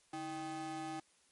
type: ring-modulated tone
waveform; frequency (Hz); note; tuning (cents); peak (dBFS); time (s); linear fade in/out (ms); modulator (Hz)
square; 232.5; A#3; -4; -38; 0.13-1; 5; 553
effects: white hiss -70 dBFS RMS until 1.31 s + MP3 48 kbps